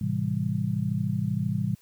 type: chord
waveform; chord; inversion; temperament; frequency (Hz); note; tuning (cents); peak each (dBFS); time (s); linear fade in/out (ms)
sine; A minor seventh; none; just; 110 / 132 / 165 / 198; A2 / C3 / E3 / G3; 0 / +16 / +2 / +18; -30; 0.01-1.75; 5
effects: white hiss -61 dBFS RMS until 1.81 s